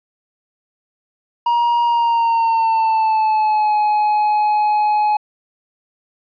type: tone with pitch glide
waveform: triangle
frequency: 947 to 843.7 Hz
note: A#5 to G#5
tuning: +27 to +27 cents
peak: -11 dBFS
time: 1.46-5.17 s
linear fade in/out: 5 ms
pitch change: -200 cents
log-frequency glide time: 1.84-3.76 s
effects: resampled to 11025 Hz